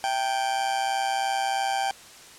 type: tone with amplitude modulation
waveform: 40% pulse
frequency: 784 Hz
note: G5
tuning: in tune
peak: -20 dBFS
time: 0.04-1.91 s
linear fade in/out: 0 ms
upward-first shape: sine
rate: 123 Hz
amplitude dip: 65%
effects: white hiss -47 dBFS RMS until 2.38 s + low-pass 9000 Hz 12 dB/octave